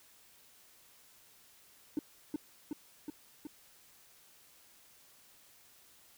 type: tone with echo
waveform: triangle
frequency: 298.9 Hz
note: D4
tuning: 31 cents sharp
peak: -26 dBFS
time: 1.97-1.99 s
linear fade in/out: 2 ms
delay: 370 ms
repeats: 4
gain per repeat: -3 dB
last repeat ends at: 3.47 s
effects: tanh soft clip ceiling -27 dBFS + white hiss -62 dBFS RMS until 6.17 s